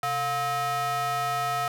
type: ring-modulated tone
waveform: square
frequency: 290 Hz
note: D4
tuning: 22 cents flat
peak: -23 dBFS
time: 0.03-1.68 s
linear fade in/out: 2 ms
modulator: 1000 Hz
effects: none